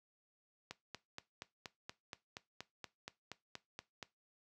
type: click train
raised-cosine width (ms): 0.2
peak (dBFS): -27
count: 15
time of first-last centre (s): 0.71-4.028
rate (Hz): 4.22
effects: noise-tail reverb RT60 0.2 s tail -18 dB re dry + high-pass 80 Hz 12 dB/octave